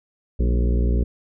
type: harmonic tone with a mistuned harmonic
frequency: 59.8 Hz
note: A#1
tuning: 45 cents sharp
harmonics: 1 / 2 / 3 / 4 / 5 / 6 / 7 / 8 / 9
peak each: -17 / -28 / -30 / -30 / -34 / -34 / -33 / -40 / -40 dBFS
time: 0.39-1.04 s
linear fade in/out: 10 ms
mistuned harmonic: 4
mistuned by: -72 cents
effects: none